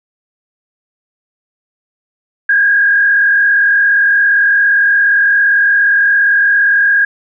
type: tone with frequency modulation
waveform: sine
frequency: 1628 Hz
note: G#6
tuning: 35 cents flat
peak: -7 dBFS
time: 2.49-7.05 s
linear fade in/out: 5 ms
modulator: 42.6 Hz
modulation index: 0.94
effects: none